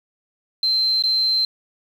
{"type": "tone with dropouts", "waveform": "sine", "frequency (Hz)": 4113, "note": "C8", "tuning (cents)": -30, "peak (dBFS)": -16, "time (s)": [0.63, 1.45], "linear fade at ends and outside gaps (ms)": 2, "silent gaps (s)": [1.024, 1.037], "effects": ["7-bit"]}